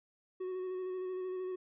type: tone with vibrato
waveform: triangle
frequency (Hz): 370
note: F#4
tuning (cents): 0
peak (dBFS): -34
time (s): 0.4-1.56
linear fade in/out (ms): 10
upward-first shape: square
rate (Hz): 13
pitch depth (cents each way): 16
effects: resampled to 8000 Hz